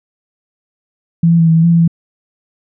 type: tone with pitch steps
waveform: sine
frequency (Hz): 167.3 / 168.3 / 164.8 / 162.5 / 163.5 / 169.6 / 167.9 / 166.7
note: E3 / E3 / E3 / E3 / E3 / E3 / E3 / E3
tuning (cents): +26 / +36 / 0 / -24 / -14 / +50 / +32 / +20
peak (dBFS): -6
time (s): 1.23-1.878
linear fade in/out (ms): 5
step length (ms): 81
effects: none